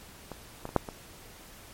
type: clicks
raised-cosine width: 1 ms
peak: -24 / -21 / -26 / -7 / -23 dBFS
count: 5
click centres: 0.317 / 0.654 / 0.691 / 0.763 / 0.888 s
effects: pink hiss -50 dBFS RMS until 1.73 s + MP3 64 kbps